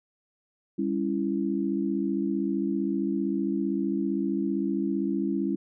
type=chord; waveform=sine; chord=C# diminished; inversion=second; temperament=just; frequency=199.57 / 277.2 / 332.6 Hz; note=G3 / C#4 / E4; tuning=+31 / 0 / +16 cents; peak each=-29 dBFS; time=0.78-5.56 s; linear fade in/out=10 ms; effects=none